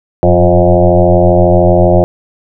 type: tone with frequency modulation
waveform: sine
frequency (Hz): 352.8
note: F4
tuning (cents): +18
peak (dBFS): -4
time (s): 0.23-2.04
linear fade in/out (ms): 0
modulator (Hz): 87.3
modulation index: 4
effects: none